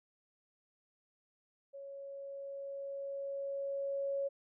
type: tone with level ramp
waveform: sine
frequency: 554.4 Hz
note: C#5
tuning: in tune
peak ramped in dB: -45 to -32 dBFS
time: 1.73-4.29 s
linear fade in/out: 20 ms
effects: none